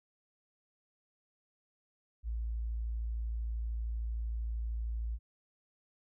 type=tone; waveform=sine; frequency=56.5 Hz; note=A1; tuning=47 cents sharp; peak=-33 dBFS; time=2.23-5.19 s; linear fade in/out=50 ms; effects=none